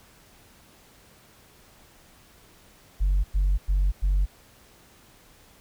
sine tone bursts, 47.25 Hz, F#1, 37 cents sharp, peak -17 dBFS, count 4, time 3-4.26 s, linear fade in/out 20 ms, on 240 ms, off 100 ms, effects tanh soft clip ceiling -17 dBFS + pink hiss -55 dBFS RMS until 5.6 s

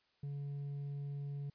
triangle tone with hard clipping, 142 Hz, C#3, 42 cents sharp, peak -38 dBFS, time 0.23-1.5 s, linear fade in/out 5 ms, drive 1 dB, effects white hiss -75 dBFS RMS until 1.54 s + resampled to 11025 Hz

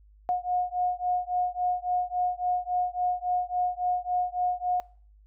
sine beating tone pair, 720 / 723.6 Hz, F#5 / F#5, -47 / -39 cents, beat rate 3.6 Hz, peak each -28 dBFS, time 0.29-4.8 s, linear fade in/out 0 ms, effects noise-tail reverb RT60 0.5 s tail -23 dB re dry + added 51 Hz sine -53 dBFS peak until 5.26 s

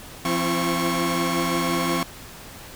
sawtooth tone cluster, 172 / 261.7 / 338.3 / 1097 Hz, F3 / C4 / E4 / C#6, -26 / 0 / +45 / -18 cents, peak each -23 dBFS, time 0.25-2.03 s, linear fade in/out 2 ms, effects pink hiss -41 dBFS RMS until 2.75 s

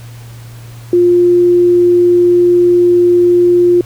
sine tone, 351.9 Hz, F4, 13 cents sharp, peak -5 dBFS, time 0.93-3.81 s, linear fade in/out 2 ms, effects added 117 Hz sine -29 dBFS peak until 3.85 s + pink hiss -40 dBFS RMS until 3.85 s

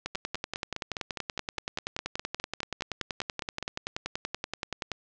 two click trains, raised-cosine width 0.2 ms, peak -14 / -16 dBFS, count 52 / 18, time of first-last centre 0.06-4.917 / 0.15-3.626 s, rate 10.5 / 4.89 Hz, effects low-pass 7000 Hz 12 dB/octave

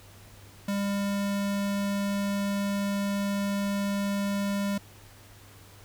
square tone, 200.4 Hz, G3, 38 cents sharp, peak -27 dBFS, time 0.68-4.78 s, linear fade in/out 5 ms, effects added 100 Hz sine -52 dBFS peak until 5.84 s + pink hiss -53 dBFS RMS until 5.84 s

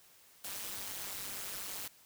white noise with amplitude modulation, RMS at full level -38 dBFS, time 0.44-1.88 s, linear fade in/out 5 ms, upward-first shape sine, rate 198 Hz, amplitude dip 95%, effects white hiss -62 dBFS RMS until 2.05 s

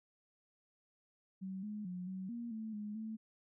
sine tone with pitch steps, 190.1 / 210.4 / 180.5 / 188.3 / 235.8 / 220 / 209.3 / 220 Hz, F#3 / G#3 / F#3 / F#3 / A#3 / A3 / G#3 / A3, +47 / +23 / -43 / +31 / +20 / 0 / +14 / 0 cents, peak -40 dBFS, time 1.41-3.17 s, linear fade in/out 20 ms, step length 220 ms, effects none

